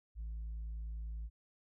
sine tone, 55.1 Hz, A1, 3 cents sharp, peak -37 dBFS, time 0.15-1.3 s, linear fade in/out 50 ms, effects tanh soft clip ceiling -38 dBFS

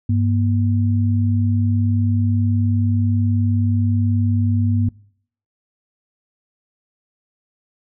sine tone pair together, 99.93 / 238.7 Hz, G2 / A#3, +34 / +41 cents, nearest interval octave + minor third, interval 1507 cents, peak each -15 / -21 dBFS, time 0.09-4.89 s, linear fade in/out 5 ms, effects noise-tail reverb RT60 0.6 s tail -24 dB re dry

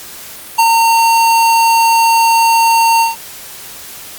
square tone with ADSR envelope, 914 Hz, A#5, 34 cents flat, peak -6 dBFS, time 0.58-3.16 s, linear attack 12 ms, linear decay 47 ms, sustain -2 dB, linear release 150 ms, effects white hiss -31 dBFS RMS until 4.18 s + Opus 48 kbps

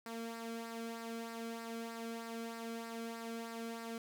sawtooth tone with flanger, 229.3 Hz, A#3, 28 cents flat, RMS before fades -44 dBFS, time 0.06-3.98 s, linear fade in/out 2 ms, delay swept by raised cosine 0.3 to 1.11 ms, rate 3.2 Hz, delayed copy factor -0.55, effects none

